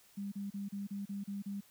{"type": "tone bursts", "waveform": "sine", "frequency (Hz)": 200, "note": "G3", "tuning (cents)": 35, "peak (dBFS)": -37, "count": 8, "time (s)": [0.17, 1.608], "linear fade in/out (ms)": 10, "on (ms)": 150, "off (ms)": 34, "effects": ["white hiss -64 dBFS RMS until 1.7 s"]}